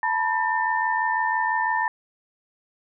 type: tone cluster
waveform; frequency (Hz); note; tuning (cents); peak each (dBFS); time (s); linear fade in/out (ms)
sine; 883 / 969 / 1798; A5 / B5 / A6; +6 / -33 / +37; -25; 0.03-1.88; 2
effects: none